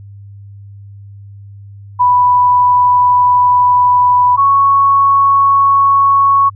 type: tone pair in turn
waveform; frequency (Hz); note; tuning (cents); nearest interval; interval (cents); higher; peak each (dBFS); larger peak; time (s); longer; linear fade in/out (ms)
sine; 988 / 1107.9; B5 / C#6; 0 / -1; major second; 199; second; -6; neither; 1.99-4.37 / 4.37-6.5; first; 20
effects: added 100 Hz sine -31 dBFS peak until 6.55 s